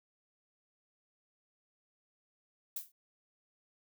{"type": "noise with exponential decay", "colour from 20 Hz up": "violet", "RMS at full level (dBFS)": -34, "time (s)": [2.76, 2.92], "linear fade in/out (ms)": 5, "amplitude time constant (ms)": 34, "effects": []}